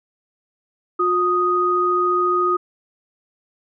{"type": "tone pair together", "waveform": "sine", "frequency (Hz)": [358.6, 1244.5], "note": ["F4", "D#6"], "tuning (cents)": [46, 0], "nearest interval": "octave + minor seventh", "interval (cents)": 2154, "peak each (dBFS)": [-20, -17], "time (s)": [0.99, 2.57], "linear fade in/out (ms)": 10, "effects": []}